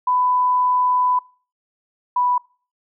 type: tone pair in turn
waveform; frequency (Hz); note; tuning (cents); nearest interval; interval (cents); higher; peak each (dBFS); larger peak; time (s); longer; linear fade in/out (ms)
sine; 998 / 987.1; B5 / B5; +18 / -1; unison; 19; first; -15; neither; 0.07-1.19 / 2.16-2.38; first; 5
effects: noise-tail reverb RT60 0.4 s tail -24 dB re dry